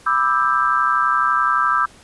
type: chord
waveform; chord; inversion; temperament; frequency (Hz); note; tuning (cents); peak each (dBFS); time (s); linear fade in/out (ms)
sine; E minor seventh; second; just; 988.9 / 1186.7 / 1318.5 / 1582.2; B5 / D6 / E6 / G6; +2 / +18 / 0 / +16; -24 / -19 / -18 / -22; 0.06-1.86; 10
effects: pink hiss -47 dBFS RMS until 2.03 s + resampled to 24000 Hz